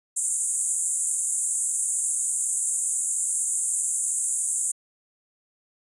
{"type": "band-pass noise", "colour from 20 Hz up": "white", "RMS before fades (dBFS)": -26, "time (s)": [0.16, 4.72], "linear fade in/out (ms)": 10, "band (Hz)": [7000, 10000], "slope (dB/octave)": 96, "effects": ["resampled to 24000 Hz"]}